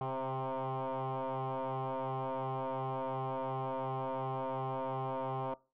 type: tone with frequency modulation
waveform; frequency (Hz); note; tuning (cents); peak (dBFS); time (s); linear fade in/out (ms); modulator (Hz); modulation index
sine; 133.4; C3; +34; -32; 0.01-5.54; 2; 132; 7.3
effects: noise-tail reverb RT60 0.3 s tail -22 dB re dry + tanh soft clip ceiling -32 dBFS